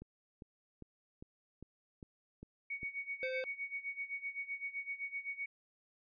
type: click train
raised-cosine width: 3 ms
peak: -36 dBFS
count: 8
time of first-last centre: 0.02-2.831 s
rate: 2.49 Hz
type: tone with tremolo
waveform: sine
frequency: 2234 Hz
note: C#7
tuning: 13 cents sharp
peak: -36 dBFS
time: 2.7-5.46 s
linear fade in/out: 5 ms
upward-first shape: sine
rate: 7.8 Hz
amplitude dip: 85%
type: tone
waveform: square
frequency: 518 Hz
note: C5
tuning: 17 cents flat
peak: -38 dBFS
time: 3.23-3.44 s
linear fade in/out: 0 ms
effects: resampled to 11025 Hz